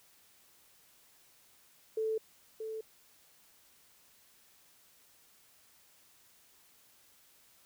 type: tone with echo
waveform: sine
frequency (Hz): 440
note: A4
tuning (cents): 0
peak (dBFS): -30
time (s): 1.97-2.18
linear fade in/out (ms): 5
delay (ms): 630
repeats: 1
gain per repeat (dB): -7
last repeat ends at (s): 2.81
effects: white hiss -64 dBFS RMS until 7.65 s